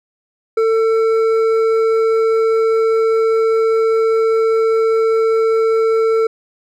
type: tone with hard clipping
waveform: sine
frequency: 447.5 Hz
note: A4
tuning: 29 cents sharp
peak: -13 dBFS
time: 0.57-6.27 s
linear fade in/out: 5 ms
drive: 7 dB
effects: none